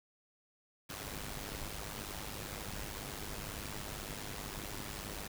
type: noise with amplitude modulation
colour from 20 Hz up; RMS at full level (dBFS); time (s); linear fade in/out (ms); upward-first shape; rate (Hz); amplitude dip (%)
pink; -40; 0.89-5.28; 10; sine; 102; 70
effects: none